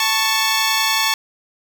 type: tone pair together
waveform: 10% pulse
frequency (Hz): 880.8 / 1108.7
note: A5 / C#6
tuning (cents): +2 / 0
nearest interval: major third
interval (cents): 398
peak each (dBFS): -10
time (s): 0-1.14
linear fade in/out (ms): 2
effects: none